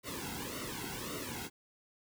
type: noise with flanger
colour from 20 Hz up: pink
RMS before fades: -41 dBFS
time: 0.03-1.5 s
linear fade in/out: 50 ms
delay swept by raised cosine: 1.2 to 1.71 ms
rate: 1.8 Hz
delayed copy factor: -0.95
effects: none